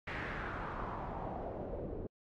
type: noise with low-pass filter sweep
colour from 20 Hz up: pink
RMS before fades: -41 dBFS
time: 0.07-2.07 s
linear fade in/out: 5 ms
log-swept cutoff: 2100 to 420 Hz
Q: 2.7
effects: AAC 48 kbps